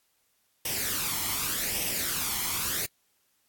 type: noise with flanger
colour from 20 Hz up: white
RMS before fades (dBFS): -30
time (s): 0.65-2.86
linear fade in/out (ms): 5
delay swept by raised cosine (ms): 0.35 to 0.96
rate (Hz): 0.85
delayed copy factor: +0.6
effects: white hiss -71 dBFS RMS until 3.48 s + AAC 64 kbps